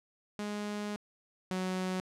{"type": "tone pair in turn", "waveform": "sawtooth", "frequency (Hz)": [207.7, 185.48], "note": ["G#3", "F#3"], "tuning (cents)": [0, 5], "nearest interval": "major second", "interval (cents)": 195, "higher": "first", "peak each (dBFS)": [-31, -28], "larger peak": "second", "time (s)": [[0.39, 0.96], [1.51, 2]], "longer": "first", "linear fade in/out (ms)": 0, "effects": ["low-pass 9000 Hz 12 dB/octave"]}